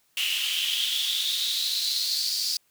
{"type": "noise with high-pass filter sweep", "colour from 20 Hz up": "pink", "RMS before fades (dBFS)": -27, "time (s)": [0.17, 2.57], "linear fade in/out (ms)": 2, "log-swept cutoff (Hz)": [2800, 4800], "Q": 7.9, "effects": ["white hiss -67 dBFS RMS until 2.7 s"]}